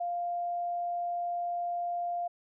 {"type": "tone", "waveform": "sine", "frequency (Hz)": 698.5, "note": "F5", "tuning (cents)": 0, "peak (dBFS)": -30, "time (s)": [0, 2.28], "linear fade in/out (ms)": 10, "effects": []}